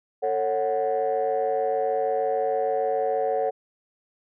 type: chord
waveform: sine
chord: F# minor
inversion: first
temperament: equal with one note detuned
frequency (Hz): 447.9 / 554.4 / 740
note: A4 / C#5 / F#5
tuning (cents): +31 / 0 / 0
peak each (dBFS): -25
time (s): 0.22-3.51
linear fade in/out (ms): 20
effects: tanh soft clip ceiling -16 dBFS